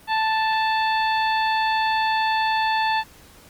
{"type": "harmonic tone", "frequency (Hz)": 880, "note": "A5", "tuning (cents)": 0, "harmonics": [1, 2, 3, 4, 5], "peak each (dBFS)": [-20, -26, -30, -32, -34], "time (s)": [0.07, 3.04], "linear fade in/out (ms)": 50, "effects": ["pink hiss -49 dBFS RMS until 3.49 s", "Opus 32 kbps"]}